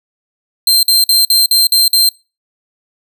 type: tone bursts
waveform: sawtooth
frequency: 4151 Hz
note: C8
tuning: 15 cents flat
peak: -4 dBFS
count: 7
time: 0.67-2.09 s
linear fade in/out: 2 ms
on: 160 ms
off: 50 ms
effects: noise-tail reverb RT60 0.3 s tail -24 dB re dry